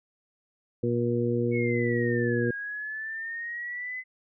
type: harmonic tone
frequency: 119.4 Hz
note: A#2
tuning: 42 cents sharp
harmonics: 1 / 2 / 3 / 4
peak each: -29 / -29 / -29 / -29 dBFS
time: 0.83-2.51 s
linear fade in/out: 5 ms
type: exponential two-way sweep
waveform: sine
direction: down then up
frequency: 2217 to 1623 to 2036 Hz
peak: -32 dBFS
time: 1.51-4.04 s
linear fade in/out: 50 ms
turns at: 2.49 s
effects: none